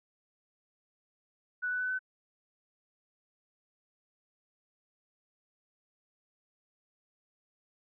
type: tone with pitch steps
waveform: sine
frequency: 1480 / 1491.2 / 1502.4 / 1513.7 Hz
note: F#6 / F#6 / F#6 / F#6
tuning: 0 / +13 / +26 / +39 cents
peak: -30 dBFS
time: 1.62-1.992 s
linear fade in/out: 20 ms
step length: 93 ms
effects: none